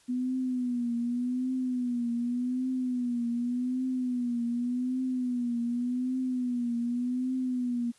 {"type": "tone with vibrato", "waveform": "sine", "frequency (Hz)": 246.9, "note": "B3", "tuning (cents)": 0, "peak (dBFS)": -27, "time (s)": [0.08, 7.92], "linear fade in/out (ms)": 20, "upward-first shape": "triangle", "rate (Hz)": 0.86, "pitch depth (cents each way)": 87, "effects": ["white hiss -62 dBFS RMS until 7.98 s", "resampled to 24000 Hz"]}